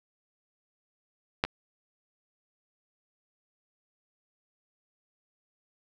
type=clicks; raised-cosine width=0.3 ms; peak=-7 / -20 dBFS; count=2; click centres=1.439 / 1.45 s; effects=none